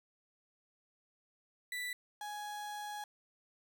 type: tone pair in turn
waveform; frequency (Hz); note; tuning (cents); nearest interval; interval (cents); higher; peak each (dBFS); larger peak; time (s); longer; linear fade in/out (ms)
35% pulse; 1975.5 / 833.5; B6 / G#5; 0 / +6; octave + minor third; 1494; first; -36 / -39; first; 1.72-1.93 / 2.21-3.04; second; 2
effects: none